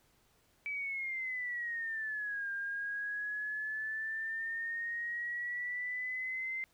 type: exponential two-way sweep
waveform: sine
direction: down then up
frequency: 2308 to 1600 to 2083 Hz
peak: -35 dBFS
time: 0.66-6.64 s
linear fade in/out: 0 ms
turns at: 2.51 s
effects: pink hiss -70 dBFS RMS until 6.73 s